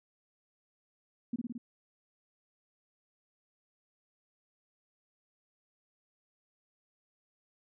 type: tone with echo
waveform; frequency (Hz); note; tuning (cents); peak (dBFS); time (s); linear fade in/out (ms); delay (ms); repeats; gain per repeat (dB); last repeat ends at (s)
sine; 237.7; A#3; +34; -30; 1.33-1.36; 5; 55; 4; -2; 1.58
effects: none